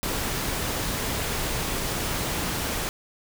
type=noise; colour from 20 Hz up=pink; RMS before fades=-28 dBFS; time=0.03-2.89 s; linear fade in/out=0 ms; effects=none